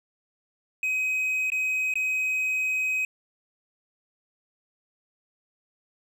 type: tone with dropouts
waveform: triangle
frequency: 2526 Hz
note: D#7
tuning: 26 cents sharp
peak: -22 dBFS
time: 0.83-3.05 s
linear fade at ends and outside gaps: 2 ms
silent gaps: 1.502-1.519 / 1.939-1.955 s
effects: none